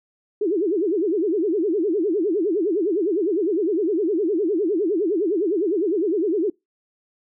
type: tone with vibrato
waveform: sine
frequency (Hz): 370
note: F#4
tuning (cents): 0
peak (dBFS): -18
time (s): 0.41-6.5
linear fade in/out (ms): 5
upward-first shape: sine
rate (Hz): 9.8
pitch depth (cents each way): 280
effects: noise-tail reverb RT60 0.2 s tail -26 dB re dry